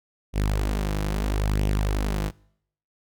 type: tone with flanger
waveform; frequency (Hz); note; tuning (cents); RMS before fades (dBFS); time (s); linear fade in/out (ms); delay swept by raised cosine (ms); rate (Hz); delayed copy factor
sawtooth; 51; G#1; -31; -24; 0.33-2.32; 50; 0.33 to 6.13; 0.76; +0.55
effects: noise-tail reverb RT60 0.7 s tail -24 dB re dry